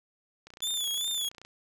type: click train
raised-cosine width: 0.2 ms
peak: -30 dBFS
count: 30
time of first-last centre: 0.47-1.45 s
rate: 29.6 Hz
type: tone with vibrato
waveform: sawtooth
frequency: 3453 Hz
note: A7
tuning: 33 cents flat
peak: -26 dBFS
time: 0.62-1.29 s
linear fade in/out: 5 ms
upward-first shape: sine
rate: 2.6 Hz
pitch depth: 80 cents each way
effects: none